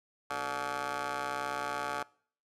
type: ring-modulated tone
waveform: 15% pulse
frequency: 138.59 Hz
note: C#3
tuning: in tune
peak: -24 dBFS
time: 0.3-2.03 s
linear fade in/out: 5 ms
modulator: 1000 Hz
effects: noise-tail reverb RT60 0.5 s tail -23 dB re dry + low-pass 11000 Hz 12 dB/octave